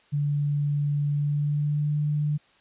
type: tone with pitch glide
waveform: sine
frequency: 145.2 to 148.68 Hz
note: D3 to D3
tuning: -19 to +22 cents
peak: -22 dBFS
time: 0.12-2.38 s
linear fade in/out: 20 ms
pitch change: +41 cents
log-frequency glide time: 1.12-1.96 s
effects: white hiss -60 dBFS RMS until 2.6 s + resampled to 8000 Hz